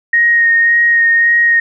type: tone with vibrato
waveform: sine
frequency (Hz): 1864.7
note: A#6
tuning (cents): 0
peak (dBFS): -7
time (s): 0.13-1.6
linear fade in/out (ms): 5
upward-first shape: sine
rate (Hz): 1.8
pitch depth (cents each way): 15
effects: none